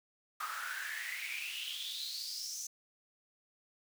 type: noise with high-pass filter sweep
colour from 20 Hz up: pink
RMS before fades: -41 dBFS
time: 0.4-2.67 s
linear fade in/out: 5 ms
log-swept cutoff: 1200 to 6300 Hz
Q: 8.4
effects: none